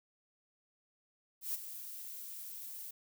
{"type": "noise with ADSR envelope", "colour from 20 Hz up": "violet", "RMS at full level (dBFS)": -35, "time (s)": [1.41, 2.91], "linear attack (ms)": 130, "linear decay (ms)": 23, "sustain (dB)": -11, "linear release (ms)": 5, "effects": []}